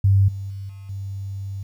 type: tone with level steps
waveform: sine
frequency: 98 Hz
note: G2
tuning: in tune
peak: -12 / -27 / -29 / -35 / -27 dBFS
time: 0.04-1.63 s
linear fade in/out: 5 ms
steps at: 0.28 / 0.5 / 0.69 / 0.89 s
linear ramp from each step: 5 ms
effects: 9-bit